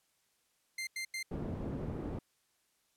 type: tone bursts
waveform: sawtooth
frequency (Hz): 2091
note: C7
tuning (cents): -2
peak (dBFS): -33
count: 3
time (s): 0.78-1.229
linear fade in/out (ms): 5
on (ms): 91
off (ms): 88
type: low-pass noise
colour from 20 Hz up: white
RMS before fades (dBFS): -39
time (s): 1.31-2.19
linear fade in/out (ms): 5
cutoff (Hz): 300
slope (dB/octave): 12
effects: white hiss -75 dBFS RMS until 2.96 s + low-pass 12000 Hz 12 dB/octave